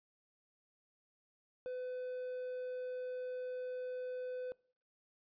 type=tone; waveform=triangle; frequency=504 Hz; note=B4; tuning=35 cents sharp; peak=-37 dBFS; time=1.66-4.52 s; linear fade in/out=0 ms; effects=noise-tail reverb RT60 0.5 s tail -23 dB re dry + resampled to 11025 Hz